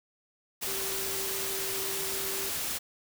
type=tone in noise; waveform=sine; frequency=388.1 Hz; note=G4; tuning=17 cents flat; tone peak=-39 dBFS; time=0.66-2.5 s; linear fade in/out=20 ms; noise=white; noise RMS=-33 dBFS; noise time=0.61-2.79 s; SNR=-9 dB; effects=none